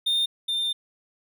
triangle tone pair in turn, 3637 / 3604 Hz, A#7 / A7, -43 / +41 cents, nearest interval unison, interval 16 cents, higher first, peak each -19 / -22 dBFS, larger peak first, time 0.06-0.26 / 0.48-0.73 s, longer second, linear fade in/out 10 ms, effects none

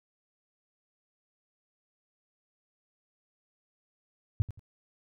sine tone with echo, 103.5 Hz, G#2, 5 cents flat, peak -21 dBFS, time 4.4-4.42 s, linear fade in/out 0 ms, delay 87 ms, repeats 2, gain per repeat -12 dB, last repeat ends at 4.594 s, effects none

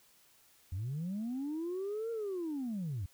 sine linear two-way sweep, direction up then down, 82.9 to 466.2 to 82.9 Hz, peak -33 dBFS, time 0.72-3.06 s, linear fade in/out 5 ms, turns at 2.11 s, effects tanh soft clip ceiling -32 dBFS + white hiss -65 dBFS RMS until 3.13 s

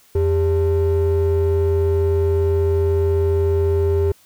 triangle ring-modulated tone, 241.9 Hz, B3, 36 cents flat, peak -9 dBFS, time 0.15-4.12 s, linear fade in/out 5 ms, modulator 157 Hz, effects tanh soft clip ceiling -5 dBFS + white hiss -53 dBFS RMS until 4.25 s

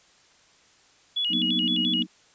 sine tone with vibrato, 3136 Hz, G7, in tune, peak -23 dBFS, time 1.16-2.03 s, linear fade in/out 10 ms, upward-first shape square, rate 5.8 Hz, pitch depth 140 cents each way
sine chord, B major seventh, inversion second, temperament equal, 185 / 233.1 / 246.9 / 311.1 Hz, F#3 / A#3 / B3 / D#4, 0 / 0 / 0 / 0 cents, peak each -31 dBFS, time 1.29-2.07 s, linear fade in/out 50 ms
effects white hiss -58 dBFS RMS until 2.34 s + resampled to 16000 Hz

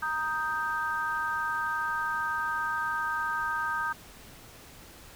sine chord, Eb major, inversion second, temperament equal, 932.3 / 1244.5 / 1568 Hz, Bb5 / Eb6 / G6, 0 / 0 / 0 cents, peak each -34 / -32 / -31 dBFS, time 0.02-3.93 s, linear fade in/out 10 ms, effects pink hiss -50 dBFS RMS until 5.15 s

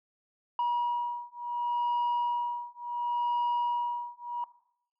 sine beating tone pair, 960 / 960.7 Hz, B5 / B5, -49 / -48 cents, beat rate 0.7 Hz, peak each -29 dBFS, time 0.59-4.44 s, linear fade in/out 2 ms, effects noise-tail reverb RT60 0.7 s tail -17 dB re dry + tanh soft clip ceiling -24 dBFS

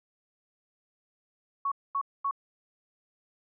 sine tone bursts, 1112 Hz, C#6, 5 cents sharp, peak -26 dBFS, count 3, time 1.65-2.311 s, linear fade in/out 5 ms, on 67 ms, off 230 ms, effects none

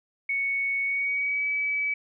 sine tone with pitch glide, 2220 to 2289 Hz, C#7 to D7, +2 to -45 cents, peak -24 dBFS, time 0.29-1.94 s, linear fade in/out 5 ms, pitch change +53 cents, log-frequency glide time 0.83-1.47 s, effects none

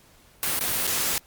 white noise with dropouts, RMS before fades -25 dBFS, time 0.43-1.18 s, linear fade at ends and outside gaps 0 ms, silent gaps 0.591-0.609 / 0.869-0.875 s, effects pink hiss -56 dBFS RMS until 1.26 s + Opus 48 kbps

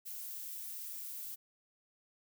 violet noise, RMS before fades -44 dBFS, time 0.05-1.36 s, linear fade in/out 20 ms, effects none

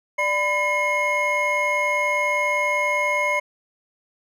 triangle tone cluster, 591 / 1000 / 2155 Hz, D5 / B5 / C#7, +11 / +21 / -49 cents, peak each -23 / -23 / -20 dBFS, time 0.18-3.4 s, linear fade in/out 10 ms, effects none

